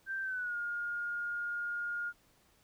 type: tone with pitch glide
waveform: sine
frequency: 1568 to 1421.3 Hz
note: G6 to F6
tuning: 0 to +30 cents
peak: -34 dBFS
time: 0.06-2.13 s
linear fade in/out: 50 ms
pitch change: -170 cents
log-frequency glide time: 0.22-0.56 s
effects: pink hiss -68 dBFS RMS until 2.63 s